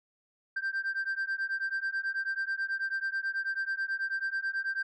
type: beating tone pair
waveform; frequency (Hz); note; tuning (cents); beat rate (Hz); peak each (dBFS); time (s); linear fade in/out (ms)
sine; 1568 / 1577.2; G6 / G6; 0 / +10; 9.2; -31; 0.56-4.83; 10
effects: tanh soft clip ceiling -27 dBFS